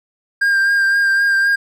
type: tone with vibrato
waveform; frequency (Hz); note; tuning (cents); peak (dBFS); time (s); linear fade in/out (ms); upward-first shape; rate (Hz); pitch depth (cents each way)
triangle; 1600; G6; +35; -10; 0.41-1.56; 10; sine; 3.9; 22
effects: none